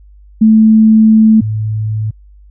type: tone pair in turn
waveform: sine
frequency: 219.1 / 108.29 Hz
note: A3 / A2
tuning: -7 / -27 cents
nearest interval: octave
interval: 1220 cents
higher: first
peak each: -3 / -13 dBFS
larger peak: first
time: 0.41-1.41 / 1.41-2.11 s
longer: first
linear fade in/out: 10 ms
effects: added 50 Hz sine -37 dBFS peak until 2.5 s